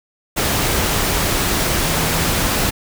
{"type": "tone in noise", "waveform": "sine", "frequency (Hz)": 163.9, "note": "E3", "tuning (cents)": -10, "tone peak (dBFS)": -25, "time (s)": [1.84, 2.34], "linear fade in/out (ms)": 20, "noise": "pink", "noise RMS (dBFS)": -18, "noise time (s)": [0.36, 2.71], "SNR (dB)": -10, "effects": []}